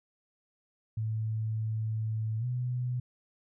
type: tone with pitch glide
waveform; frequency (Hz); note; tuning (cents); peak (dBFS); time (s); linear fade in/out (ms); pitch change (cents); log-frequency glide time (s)
sine; 110 to 124.19; A2 to B2; 0 to +10; -29; 0.97-3; 5; +210; 2.39-2.45
effects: none